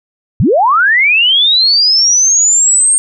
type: linear sweep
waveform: sine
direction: up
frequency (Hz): 78.6 to 8660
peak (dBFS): -6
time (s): 0.4-2.98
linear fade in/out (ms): 0
effects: none